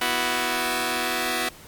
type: chord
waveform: 5% pulse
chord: B suspended fourth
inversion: none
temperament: just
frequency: 246.9 / 329.3 / 370.4 Hz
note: B3 / E4 / F#4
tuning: 0 / -2 / +2 cents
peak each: -16 dBFS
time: 0.01-1.49 s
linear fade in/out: 5 ms
effects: pink hiss -46 dBFS RMS until 1.67 s + MP3 96 kbps